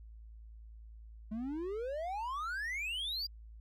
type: exponential sweep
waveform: triangle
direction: up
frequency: 208.7 to 4889 Hz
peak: -34 dBFS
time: 1.31-3.27 s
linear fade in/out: 10 ms
effects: added 55 Hz sine -49 dBFS peak until 3.6 s